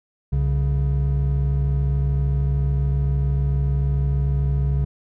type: tone pair together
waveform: triangle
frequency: 65.65 / 139.1 Hz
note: C2 / C#3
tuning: +6 / +6 cents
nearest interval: octave + minor second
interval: 1300 cents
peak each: -18 / -19 dBFS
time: 0.32-4.85 s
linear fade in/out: 10 ms
effects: none